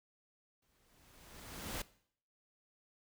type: noise with exponential growth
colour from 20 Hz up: pink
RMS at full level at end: -39 dBFS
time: 0.62-1.82 s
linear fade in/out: 5 ms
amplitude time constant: 260 ms
effects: noise-tail reverb RT60 0.6 s tail -19 dB re dry